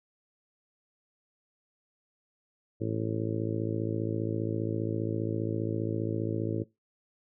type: harmonic tone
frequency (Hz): 55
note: A1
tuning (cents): 0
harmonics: 2 / 3 / 4 / 5 / 6 / 7 / 8 / 9 / 10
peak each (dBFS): -33 / -39 / -39 / -39 / -34 / -40 / -37 / -48 / -42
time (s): 2.8-6.64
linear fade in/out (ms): 20
effects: noise-tail reverb RT60 0.2 s tail -20 dB re dry